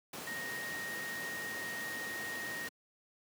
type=tone in noise; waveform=sine; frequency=1864.7 Hz; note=A#6; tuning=in tune; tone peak=-39 dBFS; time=0.27-2.68 s; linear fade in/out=5 ms; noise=pink; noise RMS=-43 dBFS; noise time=0.13-2.69 s; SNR=+1 dB; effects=high-pass 200 Hz 12 dB/octave